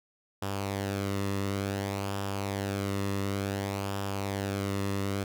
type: tone with flanger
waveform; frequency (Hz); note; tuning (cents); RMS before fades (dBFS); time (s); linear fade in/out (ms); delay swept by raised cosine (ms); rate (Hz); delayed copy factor
sawtooth; 98.9; G2; +16; -32; 0.42-5.24; 5; 0.47 to 1.31; 0.56; -0.5
effects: none